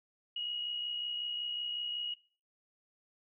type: tone with amplitude modulation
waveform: sine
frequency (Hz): 2894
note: F#7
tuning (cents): -39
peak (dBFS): -33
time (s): 0.36-2.14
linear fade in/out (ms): 5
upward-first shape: sine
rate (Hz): 65.4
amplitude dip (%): 40
effects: noise-tail reverb RT60 0.4 s tail -18 dB re dry